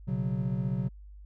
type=chord; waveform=triangle; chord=B suspended second; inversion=none; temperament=equal; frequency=123.47 / 138.59 / 185 Hz; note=B2 / C#3 / F#3; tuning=0 / 0 / 0 cents; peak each=-30 dBFS; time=0.07-0.89 s; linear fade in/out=20 ms; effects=added 50 Hz sine -45 dBFS peak until 1.25 s